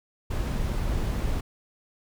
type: noise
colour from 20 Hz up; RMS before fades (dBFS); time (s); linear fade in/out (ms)
brown; -27; 0.3-1.41; 10
effects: none